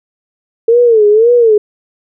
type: tone with vibrato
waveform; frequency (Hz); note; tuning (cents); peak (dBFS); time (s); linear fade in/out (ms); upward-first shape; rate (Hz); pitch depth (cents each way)
sine; 448.6; A4; +34; -4; 0.68-1.58; 5; sine; 1.9; 140
effects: none